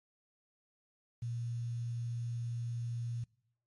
sine tone with quantisation, 118.1 Hz, A#2, 23 cents sharp, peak -35 dBFS, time 1.22-3.24 s, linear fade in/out 5 ms, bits 10, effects noise-tail reverb RT60 0.7 s tail -24 dB re dry + MP3 48 kbps

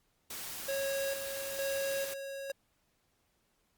white noise, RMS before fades -42 dBFS, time 0.3-2.14 s, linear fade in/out 5 ms
square tone with tremolo, 549 Hz, C#5, 17 cents flat, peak -33 dBFS, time 0.68-2.52 s, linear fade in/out 10 ms, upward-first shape square, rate 1.1 Hz, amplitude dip 55%
effects pink hiss -75 dBFS RMS until 3.77 s + Opus 48 kbps

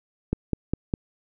click train, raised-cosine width 3 ms, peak -10 dBFS, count 4, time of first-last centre 0.33-0.939 s, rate 4.93 Hz, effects none

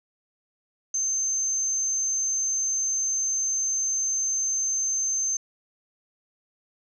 sine tone, 6270 Hz, G8, 1 cent flat, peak -23 dBFS, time 0.94-5.37 s, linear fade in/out 5 ms, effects none

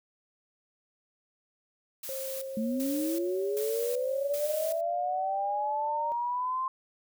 blue noise with tremolo, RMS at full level -39 dBFS, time 2.03-4.81 s, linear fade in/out 5 ms, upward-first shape square, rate 1.3 Hz, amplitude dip 80%
sine tone with pitch glide, 533 to 591.4 Hz, C5 to D5, +32 to +12 cents, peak -35 dBFS, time 2.09-6.12 s, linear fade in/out 0 ms, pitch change +180 cents, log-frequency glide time 2.4-4.65 s
sine linear sweep, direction up, 214.2 to 1053 Hz, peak -28 dBFS, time 2.57-6.68 s, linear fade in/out 2 ms
effects none

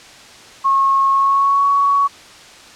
sine tone with pitch glide, 1089 to 1120.9 Hz, C#6 to C#6, -31 to +19 cents, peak -11 dBFS, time 0.64-2.08 s, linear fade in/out 20 ms, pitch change +50 cents, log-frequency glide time 1.1-1.67 s, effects white hiss -40 dBFS RMS until 2.75 s + low-pass 6000 Hz 12 dB/octave

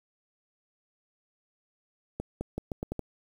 accelerating click train, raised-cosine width 2 ms, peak -19 dBFS, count 7, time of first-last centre 2.2-2.993 s, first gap 210 ms, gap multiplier 0.81, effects 8-bit

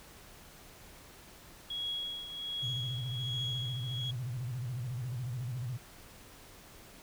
sine tone with tremolo, 3322 Hz, G#7, in tune, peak -32 dBFS, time 1.7-4.11 s, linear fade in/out 5 ms, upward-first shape triangle, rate 1.3 Hz, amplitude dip 70%
sine tone with vibrato, 123.47 Hz, B2, in tune, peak -34 dBFS, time 2.62-5.78 s, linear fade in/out 20 ms, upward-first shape square, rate 14 Hz, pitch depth 110 cents each way
effects tanh soft clip ceiling -27 dBFS + pink hiss -54 dBFS RMS until 7.02 s

